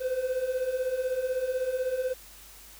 triangle beating tone pair, 500 / 516 Hz, B4 / C5, +21 / -24 cents, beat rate 16 Hz, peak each -31 / -26 dBFS, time 0-2.14 s, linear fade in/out 20 ms, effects added 50 Hz sine -55 dBFS peak until 2.79 s + white hiss -50 dBFS RMS until 2.79 s

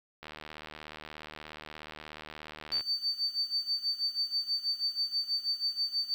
click train, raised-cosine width 0.3 ms, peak -27 dBFS, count 199, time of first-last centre 0.23-2.808 s, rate 76.8 Hz
sine tone with tremolo, 4570 Hz, D8, 48 cents flat, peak -26 dBFS, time 2.72-6.14 s, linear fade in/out 0 ms, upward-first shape sine, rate 6.2 Hz, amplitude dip 85%
effects 9-bit

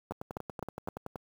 two click trains, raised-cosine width 1 ms, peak -24 / -21 dBFS, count 12 / 4, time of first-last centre 0.12-1.158 / 0.11-0.885 s, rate 10.6 / 3.87 Hz, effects high-pass 60 Hz 12 dB/octave + 8-bit

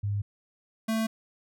sine / square tone pair in turn, 101.9 / 222.4 Hz, G#2 / A3, -32 / +19 cents, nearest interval octave + major second, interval 1351 cents, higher second, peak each -26 dBFS, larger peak neither, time 0.03-0.22 / 0.88-1.07 s, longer neither, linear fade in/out 10 ms, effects none

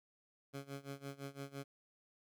15% pulse tone with tremolo, 139 Hz, C#3, 5 cents sharp, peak -36 dBFS, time 0.53-1.64 s, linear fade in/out 20 ms, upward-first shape sine, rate 5.9 Hz, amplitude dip 90%, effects none

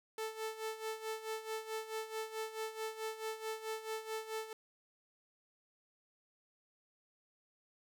sawtooth tone with tremolo, 440 Hz, A4, in tune, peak -33 dBFS, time 0.18-4.53 s, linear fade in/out 2 ms, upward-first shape sine, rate 4.6 Hz, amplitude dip 75%, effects 12-bit

